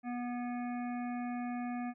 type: harmonic tone with a mistuned harmonic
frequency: 243.5 Hz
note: B3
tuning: 24 cents flat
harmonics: 1 / 3 / 5 / 7 / 9 / 10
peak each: -36 / -42 / -51 / -52 / -54 / -57 dBFS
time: 0.03-1.94 s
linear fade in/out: 50 ms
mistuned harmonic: 10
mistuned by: +20 cents
effects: none